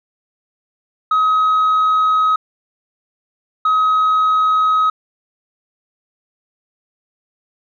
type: tone pair in turn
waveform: sine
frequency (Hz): 1269 / 1269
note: D#6 / D#6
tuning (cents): +34 / +34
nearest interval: unison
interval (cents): 0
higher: neither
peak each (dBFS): -9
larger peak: neither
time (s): 1.11-2.36 / 3.65-4.9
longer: neither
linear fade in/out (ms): 5
effects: tanh soft clip ceiling -10 dBFS